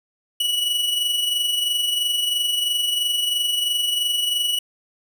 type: tone with amplitude modulation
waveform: 45% pulse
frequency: 2936 Hz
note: F#7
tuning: 14 cents flat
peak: -17 dBFS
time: 0.4-4.59 s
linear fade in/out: 5 ms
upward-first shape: sine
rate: 23 Hz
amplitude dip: 45%
effects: none